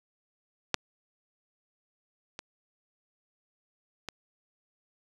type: clicks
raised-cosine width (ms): 0.2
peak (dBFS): -6 / -21 / -18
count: 3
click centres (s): 0.743 / 2.391 / 4.087
effects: high-pass 60 Hz 12 dB/octave + 7-bit